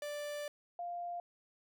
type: tone pair in turn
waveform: 45% pulse / sine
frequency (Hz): 587.3 / 698.4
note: D5 / F5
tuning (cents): 0 / 0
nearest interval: minor third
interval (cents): 300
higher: second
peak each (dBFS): -39 / -38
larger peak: second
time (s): 0.02-0.48 / 0.79-1.2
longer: first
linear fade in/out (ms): 2
effects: none